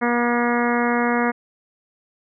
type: harmonic tone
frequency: 239.6 Hz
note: A#3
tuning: 48 cents sharp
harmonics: 1 / 2 / 3 / 4 / 5 / 6 / 7 / 8 / 9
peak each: -21 / -24 / -26 / -27 / -28 / -29 / -29 / -30 / -31 dBFS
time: 0.01-1.32 s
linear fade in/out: 20 ms
effects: none